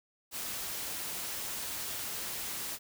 white noise, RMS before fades -38 dBFS, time 0.31-2.79 s, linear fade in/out 50 ms, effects none

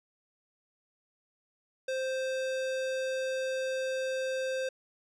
square tone, 523.3 Hz, C5, in tune, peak -31 dBFS, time 1.88-4.69 s, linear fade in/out 5 ms, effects low-pass 7000 Hz 12 dB/octave

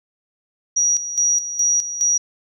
sine tone with tremolo, 5770 Hz, F#8, 44 cents flat, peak -14 dBFS, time 0.76-2.18 s, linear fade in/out 10 ms, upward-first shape square, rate 2.4 Hz, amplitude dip 70%, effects none

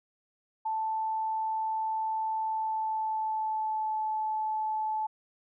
sine tone with pitch glide, 880 to 867.4 Hz, A5 to A5, 0 to -25 cents, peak -28 dBFS, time 0.65-5.07 s, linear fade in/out 10 ms, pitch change -25 cents, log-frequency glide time 2.41-3.98 s, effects none

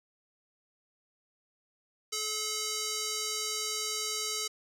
square tone with band-pass filter, 430 Hz, A4, 40 cents flat, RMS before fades -34 dBFS, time 2.12-4.48 s, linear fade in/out 10 ms, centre 6100 Hz, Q 1.6, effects none

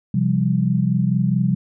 sine chord, C suspended fourth, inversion none, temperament equal with one note detuned, 130.81 / 171.61 / 196 Hz, C3 / F3 / G3, 0 / -30 / 0 cents, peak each -20 dBFS, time 0.14-1.55 s, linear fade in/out 5 ms, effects none

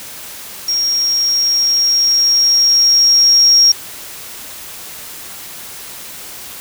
sine tone with level ramp, 5588 Hz, F8, in tune, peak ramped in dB -13 to -5 dBFS, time 0.68-3.72 s, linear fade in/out 5 ms, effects white hiss -31 dBFS RMS until 6.6 s

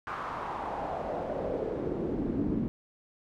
brown noise with band-pass filter sweep, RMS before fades -33 dBFS, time 0.07-2.68 s, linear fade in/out 0 ms, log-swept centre 1300 to 240 Hz, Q 2.8, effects none

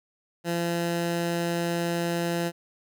15% pulse tone, 170.8 Hz, F3, 38 cents flat, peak -19 dBFS, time 0.44-2.52 s, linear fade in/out 50 ms, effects none

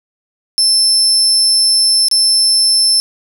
35% pulse tone with dropouts, 5300 Hz, E8, 9 cents sharp, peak -6 dBFS, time 0.58-3 s, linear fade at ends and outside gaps 0 ms, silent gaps 2.084-2.113 s, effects none

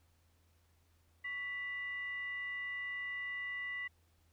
sine tone with frequency modulation, 1975.5 Hz, B6, in tune, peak -38 dBFS, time 1.24-3.88 s, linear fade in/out 10 ms, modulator 859 Hz, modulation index 0.31, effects added 83 Hz sine -69 dBFS peak until 4.32 s + pink hiss -75 dBFS RMS until 4.32 s

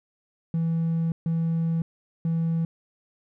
triangle tone bursts at uneven times, 164.81 Hz, E3, in tune, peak -19 dBFS, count 3, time 0.54-1.12 / 1.26-1.82 / 2.25-2.65 s, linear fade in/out 2 ms, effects tanh soft clip ceiling -17 dBFS

